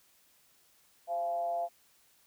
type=tone with frequency modulation; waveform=sine; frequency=687 Hz; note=F5; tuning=29 cents flat; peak=-30 dBFS; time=1.07-1.69 s; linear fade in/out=50 ms; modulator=164 Hz; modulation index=0.45; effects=white hiss -66 dBFS RMS until 2.26 s